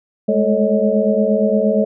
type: tone cluster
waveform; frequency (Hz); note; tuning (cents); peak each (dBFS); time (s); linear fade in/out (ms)
sine; 206 / 214.6 / 436 / 554 / 631; G#3 / A3 / A4 / C#5 / D#5; -14 / -43 / -16 / -1 / +24; -19; 0.28-1.85; 10
effects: none